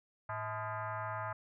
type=tone with frequency modulation; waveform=sine; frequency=110 Hz; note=A2; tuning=in tune; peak=-36 dBFS; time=0.29-1.33 s; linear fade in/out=5 ms; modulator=377 Hz; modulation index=3.8; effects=none